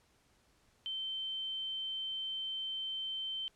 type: tone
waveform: sine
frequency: 3100 Hz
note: G7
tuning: 20 cents flat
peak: -36 dBFS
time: 0.86-3.48 s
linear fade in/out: 0 ms
effects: pink hiss -70 dBFS RMS until 3.55 s + low-pass 10000 Hz 12 dB/octave